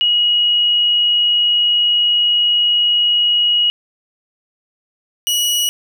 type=tone pair in turn; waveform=sine / sawtooth; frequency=2900 / 2918 Hz; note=F#7 / F#7; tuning=-35 / -25 cents; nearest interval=unison; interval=10 cents; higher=second; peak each=-11 dBFS; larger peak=neither; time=0.01-3.7 / 5.27-5.69 s; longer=first; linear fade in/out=0 ms; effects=none